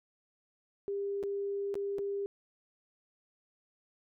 sine tone with dropouts, 400 Hz, G4, 35 cents sharp, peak -32 dBFS, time 0.88-2.26 s, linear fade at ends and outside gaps 0 ms, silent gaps 1.229-1.236 / 1.742-1.754 / 1.984-1.99 s, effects none

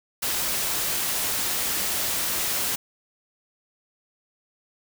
white noise, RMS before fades -26 dBFS, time 0.22-2.76 s, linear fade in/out 10 ms, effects none

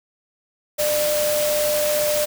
sine tone in noise, 598 Hz, D5, 31 cents sharp, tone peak -19 dBFS, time 0.78-2.26 s, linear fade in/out 20 ms, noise white, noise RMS -25 dBFS, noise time 0.78-2.26 s, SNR +3 dB, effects none

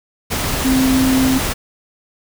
sine tone in noise, 261.9 Hz, C4, 2 cents sharp, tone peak -12 dBFS, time 0.64-1.39 s, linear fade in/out 20 ms, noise pink, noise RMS -20 dBFS, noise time 0.3-1.54 s, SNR +5 dB, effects none

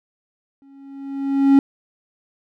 triangle tone with exponential growth, 275.1 Hz, C#4, 13 cents flat, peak -5 dBFS, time 0.62-1.59 s, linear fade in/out 1 ms, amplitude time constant 210 ms, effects none

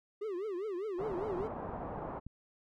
triangle tone with vibrato, 392 Hz, G4, in tune, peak -33 dBFS, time 0.21-1.48 s, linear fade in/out 10 ms, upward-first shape triangle, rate 5 Hz, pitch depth 250 cents each way
white low-pass noise, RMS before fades -41 dBFS, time 0.98-2.2 s, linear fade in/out 20 ms, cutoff 970 Hz, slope 24 dB/octave
click train, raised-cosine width 5 ms, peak -33 dBFS, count 5, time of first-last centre 1.12-2.266 s, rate 3.49 Hz
effects none

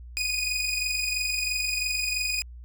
20% pulse tone pair together, 2466 / 2489 Hz, D#7 / D#7, -16 / 0 cents, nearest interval unison, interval 16 cents, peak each -25 / -23 dBFS, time 0.17-2.42 s, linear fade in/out 0 ms, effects added 60 Hz sine -40 dBFS peak until 2.64 s

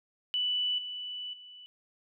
sine tone with level steps, 2973 Hz, F#7, 8 cents sharp, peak -27 / -36 / -47 dBFS, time 0.34-1.66 s, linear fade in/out 0 ms, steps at 0.78 / 1.33 s, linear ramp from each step 5 ms, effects none

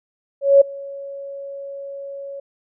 sine tone with ADSR envelope, 556 Hz, C#5, 5 cents sharp, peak -5 dBFS, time 0.41-2.4 s, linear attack 200 ms, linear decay 9 ms, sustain -24 dB, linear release 6 ms, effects none

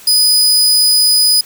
sawtooth tone, 4978 Hz, D#8, in tune, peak -5 dBFS, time 0.07-1.41 s, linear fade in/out 5 ms, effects white hiss -38 dBFS RMS until 1.45 s

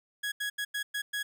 30% pulse tone bursts at uneven times, 1665 Hz, G#6, 4 cents sharp, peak -28 dBFS, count 6, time 0.23-0.32 / 0.4-0.5 / 0.58-0.65 / 0.74-0.83 / 0.94-1.02 / 1.13-1.23 s, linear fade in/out 10 ms, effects none

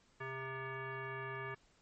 sine tone with frequency modulation, 659.3 Hz, E5, in tune, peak -40 dBFS, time 0.2-1.55 s, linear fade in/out 10 ms, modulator 530 Hz, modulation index 2.8, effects pink hiss -70 dBFS RMS until 1.81 s + MP3 32 kbps

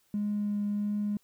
triangle tone with vibrato, 206.5 Hz, G#3, 10 cents flat, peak -24 dBFS, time 0.14-1.17 s, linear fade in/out 2 ms, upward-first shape triangle, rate 1.5 Hz, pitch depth 10 cents each way, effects tanh soft clip ceiling -25 dBFS + white hiss -69 dBFS RMS until 1.23 s

